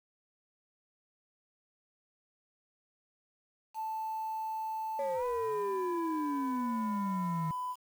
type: tone with pitch glide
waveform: sine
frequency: 880 to 999.2 Hz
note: A5 to B5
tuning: 0 to +20 cents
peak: -33 dBFS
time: 3.74-7.76 s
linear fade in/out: 50 ms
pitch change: +220 cents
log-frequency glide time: 5.14-5.25 s
type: exponential sweep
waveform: sine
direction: down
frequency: 564 to 155.56 Hz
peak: -30 dBFS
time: 4.99-7.51 s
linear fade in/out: 2 ms
effects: tanh soft clip ceiling -27 dBFS + 9-bit